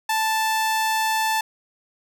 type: tone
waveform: sawtooth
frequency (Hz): 880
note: A5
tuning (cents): 0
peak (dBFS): -16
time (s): 0.09-1.41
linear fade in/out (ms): 5
effects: none